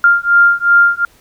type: beating tone pair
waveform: sine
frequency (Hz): 1396.9 / 1399.6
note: F6 / F6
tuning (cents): 0 / +3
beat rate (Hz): 2.7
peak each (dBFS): -10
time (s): 0.04-1.05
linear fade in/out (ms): 2
effects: pink hiss -49 dBFS RMS until 1.2 s